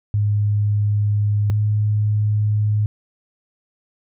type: tone pair in turn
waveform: sine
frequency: 103.83 / 105.52 Hz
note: G#2 / G#2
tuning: 0 / +28 cents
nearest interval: unison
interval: 28 cents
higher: second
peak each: -15 dBFS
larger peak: neither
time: 0.14-1.5 / 1.5-2.86 s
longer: neither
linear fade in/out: 0 ms
effects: none